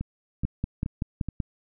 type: two click trains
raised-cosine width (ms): 5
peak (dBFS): -14 / -18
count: 6 / 4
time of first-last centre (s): 0.45-1.402 / 0.01-1.287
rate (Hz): 5.25 / 2.35
effects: none